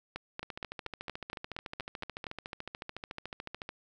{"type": "two click trains", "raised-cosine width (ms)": 0.3, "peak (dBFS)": [-23, -21], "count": [46, 10], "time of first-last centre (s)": [[0.43, 3.691], [0.16, 2.268]], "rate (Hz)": [13.8, 4.27], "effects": []}